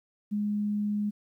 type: tone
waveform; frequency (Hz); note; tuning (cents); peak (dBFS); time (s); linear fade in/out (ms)
sine; 207.7; G#3; 0; -26; 0.31-1.11; 20
effects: 11-bit